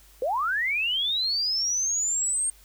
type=linear sweep; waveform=sine; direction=up; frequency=466.2 to 8640 Hz; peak=-23 dBFS; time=0.22-2.5 s; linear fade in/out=2 ms; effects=added 50 Hz sine -54 dBFS peak until 2.64 s + white hiss -56 dBFS RMS until 2.64 s